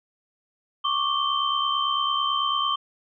sine tone cluster, 1103 / 1172 / 3118 Hz, C#6 / D6 / G7, -9 / -4 / -10 cents, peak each -26 dBFS, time 0.84-2.76 s, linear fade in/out 10 ms, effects none

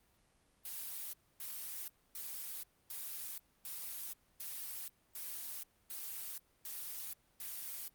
blue noise bursts, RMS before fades -44 dBFS, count 10, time 0.65-7.88 s, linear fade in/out 2 ms, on 480 ms, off 270 ms, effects pink hiss -72 dBFS RMS until 7.94 s + Opus 32 kbps

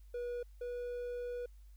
triangle tone pair in turn, 484.2 / 487 Hz, B4 / B4, -34 / -24 cents, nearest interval unison, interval 10 cents, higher second, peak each -35 / -36 dBFS, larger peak first, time 0.14-0.43 / 0.61-1.46 s, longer second, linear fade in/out 5 ms, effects added 50 Hz sine -53 dBFS peak until 1.76 s + white hiss -75 dBFS RMS until 1.76 s

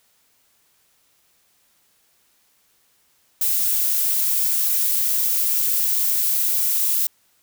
violet noise, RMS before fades -20 dBFS, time 3.41-7.07 s, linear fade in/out 5 ms, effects white hiss -62 dBFS RMS until 7.42 s

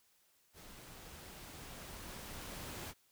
pink noise with level ramp, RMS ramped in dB -55 to -45 dBFS, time 0.53-2.94 s, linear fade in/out 50 ms, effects white hiss -72 dBFS RMS until 3.11 s

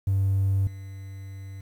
triangle tone with level steps, 97.3 Hz, G2, 12 cents flat, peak -17 / -34 dBFS, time 0.07-1.61 s, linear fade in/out 5 ms, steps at 0.67 s, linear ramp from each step 2 ms, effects tanh soft clip ceiling -16 dBFS + 9-bit

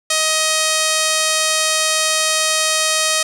5% pulse tone with low-pass filter, 629 Hz, D#5, 19 cents sharp, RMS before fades -17 dBFS, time 0.1-3.23 s, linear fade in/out 5 ms, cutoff 11000 Hz, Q 1.9, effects none

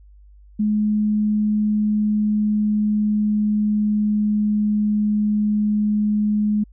sine tone with pitch glide, 211.4 to 210.1 Hz, G#3 to G#3, +31 to +20 cents, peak -16 dBFS, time 0.59-6.64 s, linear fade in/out 10 ms, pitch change -11 cents, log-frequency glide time 1.63-4.53 s, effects added 50 Hz sine -44 dBFS peak until 6.72 s

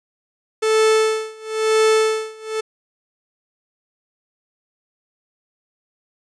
45% pulse tone with tremolo, 438.1 Hz, A4, 7 cents flat, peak -12 dBFS, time 0.62-2.61 s, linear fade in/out 10 ms, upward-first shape sine, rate 1 Hz, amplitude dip 95%, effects resampled to 22050 Hz

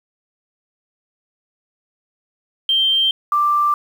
sine tone pair in turn, 3148 / 1179.2 Hz, G7 / D6, +7 / +7 cents, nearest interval octave + perfect fourth, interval 1700 cents, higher first, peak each -13 dBFS, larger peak neither, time 2.69-3.11 / 3.32-3.74 s, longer neither, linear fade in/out 2 ms, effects 7-bit

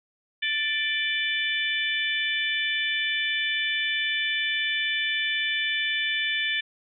harmonic tone with a mistuned harmonic, 587.3 Hz, D5, in tune, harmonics 3 / 4 / 5 / 6, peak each -28 / -29 / -30 / -31 dBFS, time 0.42-6.61 s, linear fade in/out 10 ms, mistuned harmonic 5, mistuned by +33 cents, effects none

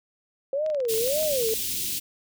sine tone with vibrato, 526 Hz, C5, 9 cents sharp, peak -23 dBFS, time 0.53-1.54 s, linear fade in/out 2 ms, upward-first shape sine, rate 1.8 Hz, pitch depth 300 cents each way
clicks, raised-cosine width 0.2 ms, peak -26 dBFS, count 12, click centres 0.663 / 0.701 / 0.747 / 0.803 / 0.852 / 0.938 / 0.979 / 1.076 / 1.194 / 1.229 / 1.427 / 1.488 s
white band-stop noise, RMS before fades -29 dBFS, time 0.88-2 s, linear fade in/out 20 ms, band 340 to 2700 Hz, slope 24 dB/octave
effects none

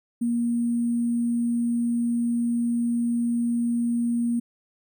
sine tone with sample-and-hold, 236.4 Hz, A#3, 24 cents sharp, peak -21 dBFS, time 0.21-4.4 s, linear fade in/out 10 ms, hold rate 8820 Hz, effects none

